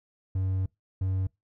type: tone pair in turn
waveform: triangle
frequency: 94.5 / 94.5 Hz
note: F#2 / F#2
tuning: +37 / +37 cents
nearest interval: unison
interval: 0 cents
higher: neither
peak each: -23 dBFS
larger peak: neither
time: 0.35-0.66 / 1.01-1.27 s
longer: first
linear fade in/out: 5 ms
effects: noise-tail reverb RT60 0.2 s tail -25 dB re dry